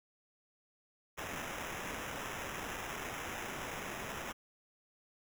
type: noise with sample-and-hold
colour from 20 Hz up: blue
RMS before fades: -42 dBFS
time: 1.17-4.33 s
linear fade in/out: 20 ms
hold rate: 4410 Hz
effects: none